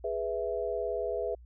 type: chord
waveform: sine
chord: E major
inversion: first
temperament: equal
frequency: 415.3 / 493.9 / 659.3 Hz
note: G#4 / B4 / E5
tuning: 0 / 0 / 0 cents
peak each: -34 dBFS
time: 0.04-1.35 s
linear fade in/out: 5 ms
effects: added 60 Hz sine -49 dBFS peak until 1.45 s